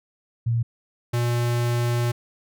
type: tone pair in turn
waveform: sine / square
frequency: 116.54 / 119.82 Hz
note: A#2 / A#2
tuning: 0 / +48 cents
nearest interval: unison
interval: 48 cents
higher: second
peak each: -19 / -21 dBFS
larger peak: first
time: 0.46-0.63 / 1.13-2.12 s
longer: second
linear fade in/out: 10 ms
effects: none